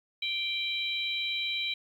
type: harmonic tone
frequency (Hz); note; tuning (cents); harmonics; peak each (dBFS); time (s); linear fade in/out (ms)
784; G5; 0; 3 / 4 / 5; -33 / -35 / -33; 0.22-1.74; 5
effects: 10-bit